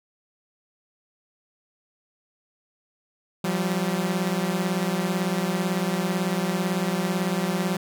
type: beating tone pair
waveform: sawtooth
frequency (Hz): 174.61 / 192.61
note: F3 / G3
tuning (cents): 0 / -30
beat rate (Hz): 18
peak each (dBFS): -22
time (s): 3.44-7.77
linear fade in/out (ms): 5
effects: none